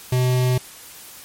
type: tone with notch filter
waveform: square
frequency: 126.5 Hz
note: B2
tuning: 42 cents sharp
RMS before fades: -18 dBFS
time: 0.12-0.58 s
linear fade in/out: 5 ms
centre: 1400 Hz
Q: 1.9
effects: white hiss -41 dBFS RMS until 1.24 s + MP3 64 kbps